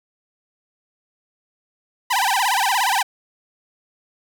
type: tone with vibrato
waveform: sawtooth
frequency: 880 Hz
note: A5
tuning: in tune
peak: -13 dBFS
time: 2.1-3.03 s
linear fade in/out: 10 ms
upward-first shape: sine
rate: 17 Hz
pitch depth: 250 cents each way
effects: none